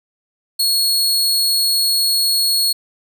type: tone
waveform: sawtooth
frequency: 4332 Hz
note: C#8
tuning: 41 cents flat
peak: -11 dBFS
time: 0.59-2.73 s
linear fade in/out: 10 ms
effects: none